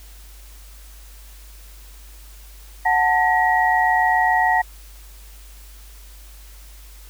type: tone cluster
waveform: sine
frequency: 737 / 884 / 1903 Hz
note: F#5 / A5 / A#6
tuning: -7 / +8 / +35 cents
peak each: -19 dBFS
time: 2.85-4.62 s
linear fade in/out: 10 ms
effects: added 50 Hz sine -40 dBFS peak until 7.09 s + white hiss -48 dBFS RMS until 7.09 s